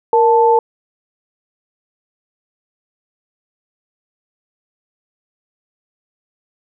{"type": "tone pair together", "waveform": "sine", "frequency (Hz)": [466.2, 880.1], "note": ["A#4", "A5"], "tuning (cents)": [0, 0], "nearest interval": "major seventh", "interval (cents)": 1100, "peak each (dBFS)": -11, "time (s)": [0.13, 0.59], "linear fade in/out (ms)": 2, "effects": []}